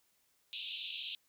pink band-pass noise, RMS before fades -43 dBFS, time 0.53-1.15 s, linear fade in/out 0 ms, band 2600 to 3900 Hz, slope 96 dB/octave, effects white hiss -74 dBFS RMS until 1.28 s

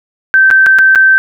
sine tone with dropouts, 1552 Hz, G6, 18 cents flat, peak -3 dBFS, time 0.34-1.18 s, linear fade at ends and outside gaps 0 ms, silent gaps 0.503-0.511 / 0.662-0.666 / 0.786-0.79 / 0.95-0.957 s, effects none

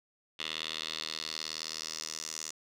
10% pulse tone with band-pass filter sweep, 79 Hz, D#2, 27 cents sharp, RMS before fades -39 dBFS, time 0.39-2.51 s, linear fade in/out 5 ms, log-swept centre 3300 to 6400 Hz, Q 3.1, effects none

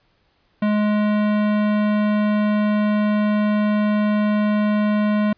sine tone with hard clipping, 210 Hz, G#3, 19 cents sharp, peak -18 dBFS, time 0.62-5.33 s, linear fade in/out 5 ms, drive 18 dB, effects pink hiss -63 dBFS RMS until 5.37 s + resampled to 11025 Hz

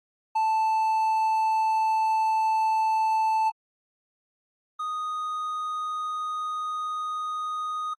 triangle tone pair in turn, 880 / 1241.9 Hz, A5 / D#6, 0 / -4 cents, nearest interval tritone, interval 596 cents, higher second, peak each -19 / -26 dBFS, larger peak first, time 0.35-3.5 / 4.79-7.94 s, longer neither, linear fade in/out 10 ms, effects AAC 32 kbps

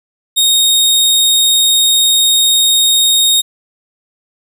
sawtooth tone, 3722 Hz, A#7, 3 cents flat, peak -5 dBFS, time 0.36-3.42 s, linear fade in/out 20 ms, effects none

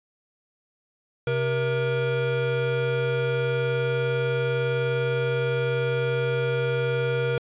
square tone pair together, 131.23 / 474.6 Hz, C3 / A#4, +6 / +31 cents, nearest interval octave + minor seventh, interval 2225 cents, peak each -27 / -25 dBFS, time 1.27-7.38 s, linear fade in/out 2 ms, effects resampled to 8000 Hz

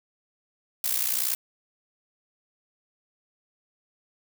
blue noise with amplitude modulation, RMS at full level -23 dBFS, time 0.84-1.35 s, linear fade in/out 2 ms, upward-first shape sine, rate 61 Hz, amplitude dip 80%, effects none

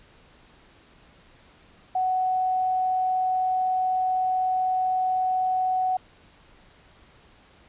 sine tone, 744 Hz, F#5, 9 cents sharp, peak -21 dBFS, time 1.95-5.97 s, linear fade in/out 5 ms, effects pink hiss -55 dBFS RMS until 7.68 s + resampled to 8000 Hz

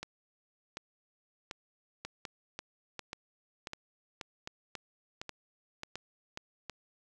two click trains, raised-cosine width 0.2 ms, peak -22 / -22 dBFS, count 9 / 10, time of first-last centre 2.05-6.374 / 0.03-6.697 s, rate 1.85 / 1.35 Hz, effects none

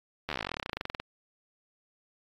slowing click train, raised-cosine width 0.3 ms, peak -16 dBFS, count 27, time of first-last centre 0.29-1 s, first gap 12 ms, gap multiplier 1.06, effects AAC 32 kbps

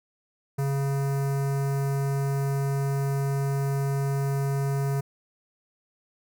square tone with notch filter, 138.4 Hz, C#3, 2 cents flat, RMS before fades -26 dBFS, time 0.58-5.01 s, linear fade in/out 10 ms, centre 3300 Hz, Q 0.54, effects none

